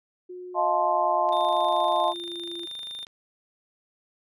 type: tone with pitch glide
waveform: sine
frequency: 361.8 to 342.9 Hz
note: F#4 to F4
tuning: -39 to -32 cents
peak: -36 dBFS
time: 0.29-2.66 s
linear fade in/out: 10 ms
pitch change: -93 cents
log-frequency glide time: 0.54-2.5 s
type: chord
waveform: sine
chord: F dominant seventh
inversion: third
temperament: just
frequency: 628.6 / 698.5 / 873.1 / 1047.7 Hz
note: Eb5 / F5 / A5 / C6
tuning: +18 / 0 / -14 / +2 cents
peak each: -26 dBFS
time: 0.54-2.14 s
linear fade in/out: 50 ms
type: click train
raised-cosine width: 0.2 ms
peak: -29 dBFS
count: 46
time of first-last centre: 1.29-3.069 s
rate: 25.3 Hz
type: tone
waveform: triangle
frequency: 3615 Hz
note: A7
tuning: 46 cents sharp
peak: -33 dBFS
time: 1.32-3.05 s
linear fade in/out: 5 ms
effects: none